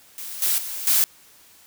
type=noise with level steps; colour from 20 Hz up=blue; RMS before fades=-34 / -21 / -31 / -18 dBFS; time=0.18-1.04 s; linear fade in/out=0 ms; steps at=0.42 / 0.58 / 0.87 s; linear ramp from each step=2 ms; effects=white hiss -52 dBFS RMS until 1.66 s